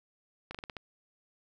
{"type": "slowing click train", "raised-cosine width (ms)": 0.3, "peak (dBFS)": -24, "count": 6, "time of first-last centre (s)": [0.51, 0.768], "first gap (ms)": 36, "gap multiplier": 1.18, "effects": []}